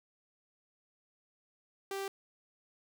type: tone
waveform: sawtooth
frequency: 391.6 Hz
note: G4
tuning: 2 cents flat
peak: -32 dBFS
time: 1.91-2.08 s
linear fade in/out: 2 ms
effects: none